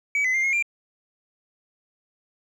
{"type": "tone with pitch steps", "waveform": "sine", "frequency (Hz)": [2278, 2026, 2103, 2154, 2380], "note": ["C#7", "B6", "C7", "C7", "D7"], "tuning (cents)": [47, 44, 8, 50, 22], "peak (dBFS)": -17, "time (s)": [0.15, 0.625], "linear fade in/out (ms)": 2, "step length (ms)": 95, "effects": ["tanh soft clip ceiling -19 dBFS", "9-bit"]}